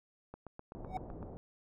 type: click train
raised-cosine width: 1 ms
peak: -32 dBFS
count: 8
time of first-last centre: 0.34-1.228 s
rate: 7.88 Hz
type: low-pass noise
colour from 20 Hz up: pink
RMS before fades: -46 dBFS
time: 0.75-1.37 s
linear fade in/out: 0 ms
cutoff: 750 Hz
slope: 24 dB/octave
type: tone with exponential growth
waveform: triangle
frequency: 749 Hz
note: F#5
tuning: 21 cents sharp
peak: -29 dBFS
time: 0.85-0.97 s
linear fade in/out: 2 ms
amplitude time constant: 24 ms
effects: none